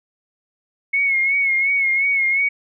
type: tone with vibrato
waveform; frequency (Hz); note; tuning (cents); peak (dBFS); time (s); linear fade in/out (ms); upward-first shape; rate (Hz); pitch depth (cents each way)
sine; 2185; C#7; -26; -15; 0.93-2.49; 10; sine; 2.8; 50
effects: none